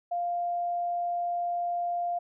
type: tone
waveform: sine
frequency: 698.5 Hz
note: F5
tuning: in tune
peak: -27 dBFS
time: 0.11-2.19 s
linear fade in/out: 10 ms
effects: none